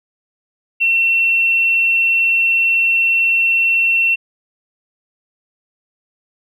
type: tone with tanh clipping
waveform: triangle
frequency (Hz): 2709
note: E7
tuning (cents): +47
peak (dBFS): -11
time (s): 0.8-4.16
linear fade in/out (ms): 20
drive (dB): 2
effects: none